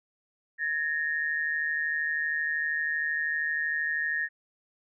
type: tone pair together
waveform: sine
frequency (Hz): 1692.2 / 1845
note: G#6 / A#6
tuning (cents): +32 / -18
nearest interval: minor second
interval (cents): 150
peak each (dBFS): -31 / -28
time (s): 0.58-4.29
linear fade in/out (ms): 50
effects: none